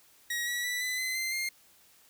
sawtooth tone with pitch steps, 1900 / 1934.3 / 1969.3 / 2005 / 2041 / 2078 / 2116 Hz, A#6 / B6 / B6 / B6 / C7 / C7 / C7, +33 / -37 / -5 / +26 / -44 / -12 / +19 cents, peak -27 dBFS, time 0.3-1.49 s, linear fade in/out 5 ms, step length 170 ms, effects white hiss -61 dBFS RMS until 2.09 s

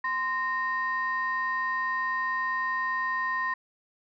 sine tone pair together, 1038 / 1847.7 Hz, C6 / A#6, -14 / -16 cents, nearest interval minor seventh, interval 998 cents, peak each -28 dBFS, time 0.04-3.54 s, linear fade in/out 5 ms, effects tanh soft clip ceiling -20 dBFS

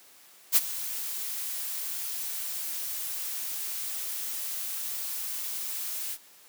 blue noise with ADSR envelope, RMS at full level -18 dBFS, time 0.52-6.18 s, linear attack 44 ms, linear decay 33 ms, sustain -16 dB, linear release 56 ms, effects white hiss -55 dBFS RMS until 6.48 s + high-pass 200 Hz 12 dB/octave

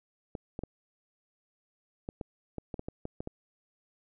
clicks, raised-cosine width 2 ms, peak -23 dBFS, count 12, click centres 0.352 / 0.591 / 0.636 / 2.089 / 2.212 / 2.583 / 2.742 / 2.794 / 2.885 / 3.054 / 3.205 / 3.274 s, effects none

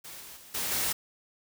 white noise with level steps, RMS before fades -44 / -46 / -51 / -32 / -29 dBFS, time 0.04-0.93 s, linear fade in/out 10 ms, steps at 0.2 / 0.36 / 0.54 / 0.71 s, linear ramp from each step 10 ms, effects none

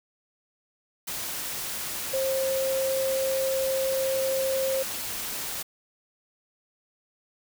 sine tone in noise, 532 Hz, C5, 29 cents sharp, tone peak -24 dBFS, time 2.13-4.83 s, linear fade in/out 10 ms, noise white, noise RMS -33 dBFS, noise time 1.07-5.63 s, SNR +6 dB, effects none

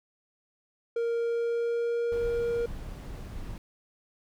triangle tone with pitch glide, 466.2 to 471.1 Hz, A#4 to A#4, 0 to +18 cents, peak -24 dBFS, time 0.96-2.66 s, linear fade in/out 5 ms, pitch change +18 cents, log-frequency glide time 1.15-2.15 s
brown noise, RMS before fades -39 dBFS, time 2.12-3.58 s, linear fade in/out 2 ms
effects none

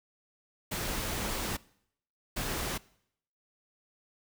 pink noise bursts at uneven times, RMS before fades -34 dBFS, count 2, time 0.71-1.57 / 2.36-2.78 s, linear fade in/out 10 ms, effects noise-tail reverb RT60 0.7 s tail -22 dB re dry

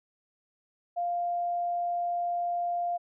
sine tone, 698.5 Hz, F5, in tune, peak -27 dBFS, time 0.96-2.98 s, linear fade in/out 20 ms, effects none

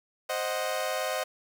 sawtooth chord, C diminished, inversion none, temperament equal, 523.3 / 622.3 / 740 Hz, C5 / Eb5 / Gb5, 0 / 0 / 0 cents, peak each -29 / -28 / -31 dBFS, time 0.29-1.24 s, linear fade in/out 10 ms, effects 9-bit

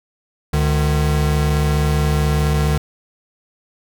square tone pair together, 71.7 / 150.62 Hz, D2 / D3, -41 / +44 cents, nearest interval octave + minor second, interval 1285 cents, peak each -18 dBFS, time 0.53-2.78 s, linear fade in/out 5 ms, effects none

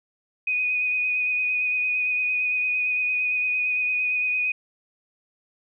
sine tone with vibrato, 2489 Hz, D#7, in tune, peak -21 dBFS, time 0.47-4.52 s, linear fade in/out 5 ms, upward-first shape sine, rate 8.8 Hz, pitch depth 19 cents each way, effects none

